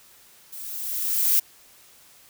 violet noise with level ramp, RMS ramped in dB -38 to -18 dBFS, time 0.52-1.4 s, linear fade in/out 10 ms, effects white hiss -53 dBFS RMS until 2.29 s

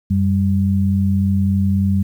sine tone pair together, 92.5 / 196 Hz, F#2 / G3, 0 / 0 cents, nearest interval octave + minor second, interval 1300 cents, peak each -16 dBFS, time 0.1-2.03 s, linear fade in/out 10 ms, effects 8-bit

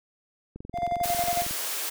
click train, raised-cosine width 3 ms, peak -26 dBFS, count 22, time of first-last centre 0.56-1.51 s, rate 22.1 Hz
triangle tone with tremolo, 698.5 Hz, F5, in tune, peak -21 dBFS, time 0.73-1.47 s, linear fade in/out 50 ms, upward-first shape square, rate 11 Hz, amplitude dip 55%
white high-pass noise, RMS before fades -31 dBFS, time 1.03-1.9 s, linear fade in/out 10 ms, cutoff 350 Hz, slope 24 dB/octave
effects none

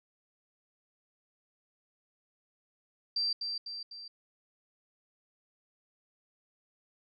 sine tone with echo, 4699 Hz, D8, in tune, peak -28 dBFS, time 3.16-3.33 s, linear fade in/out 5 ms, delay 250 ms, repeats 3, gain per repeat -5 dB, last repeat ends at 4.08 s, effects none

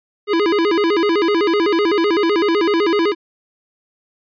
square tone with vibrato, 370.9 Hz, F#4, 4 cents sharp, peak -14 dBFS, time 0.27-3.15 s, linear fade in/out 50 ms, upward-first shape square, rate 7.9 Hz, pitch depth 190 cents each way, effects resampled to 11025 Hz

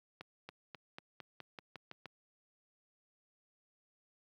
accelerating click train, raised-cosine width 0.3 ms, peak -30 dBFS, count 10, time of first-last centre 0.21-2.057 s, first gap 280 ms, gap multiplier 0.92, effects high-pass 100 Hz 12 dB/octave + 12-bit

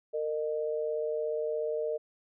sine tone pair together, 458.5 / 612 Hz, A#4 / D#5, -29 / -29 cents, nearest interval perfect fourth, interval 500 cents, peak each -31 / -33 dBFS, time 0.13-1.98 s, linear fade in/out 20 ms, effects none

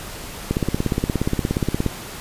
click train, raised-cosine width 3 ms, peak -6 dBFS, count 24, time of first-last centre 0.51-1.863 s, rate 17 Hz, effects pink hiss -34 dBFS RMS until 2.2 s + resampled to 32000 Hz

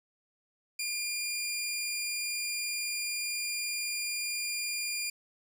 15% pulse tone, 2407 Hz, D7, 42 cents sharp, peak -25 dBFS, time 0.79-5.1 s, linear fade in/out 5 ms, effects none

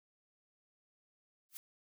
blue noise with exponential growth, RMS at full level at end -42 dBFS, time 1.49-1.57 s, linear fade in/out 0 ms, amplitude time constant 16 ms, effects none

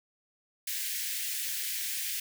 white high-pass noise, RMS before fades -34 dBFS, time 0.67-2.2 s, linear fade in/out 5 ms, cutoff 1700 Hz, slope 48 dB/octave, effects none

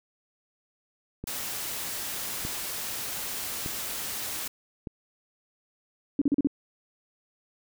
click train, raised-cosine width 3 ms, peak -22 dBFS, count 4, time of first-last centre 1.24-4.872 s, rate 0.826 Hz
white noise, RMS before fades -34 dBFS, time 1.27-4.48 s, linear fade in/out 5 ms
sine tone bursts, 282.8 Hz, C#4, 35 cents sharp, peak -19 dBFS, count 5, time 6.19-6.472 s, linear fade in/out 2 ms, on 26 ms, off 38 ms
effects none

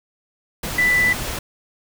sine tone in noise, 1985 Hz, B6, 8 cents sharp, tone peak -14 dBFS, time 0.78-1.13 s, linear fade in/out 5 ms, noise pink, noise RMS -27 dBFS, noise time 0.63-1.39 s, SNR +10 dB, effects none

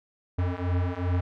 square beating tone pair, 87.9 / 90.5 Hz, F2 / F#2, +12 / -38 cents, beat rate 2.6 Hz, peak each -29 / -28 dBFS, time 0.38-1.21 s, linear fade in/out 10 ms, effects low-pass 2000 Hz 12 dB/octave

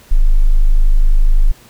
sine tone, 25.96 Hz, G#0, in tune, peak -5 dBFS, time 0.11-1.52 s, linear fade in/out 10 ms, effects pink hiss -44 dBFS RMS until 1.69 s

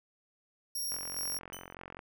15% pulse tone with tremolo, 5588 Hz, F8, in tune, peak -28 dBFS, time 0.75-1.39 s, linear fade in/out 5 ms, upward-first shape square, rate 2.4 Hz, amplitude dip 40%
click train, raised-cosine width 0.5 ms, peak -29 dBFS, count 49, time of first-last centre 0.92-1.991 s, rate 44.8 Hz
10% pulse tone with exponential decay, 3013 Hz, F#7, 31 cents sharp, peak -31 dBFS, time 1.53-1.74 s, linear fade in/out 0 ms, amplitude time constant 44 ms
effects none

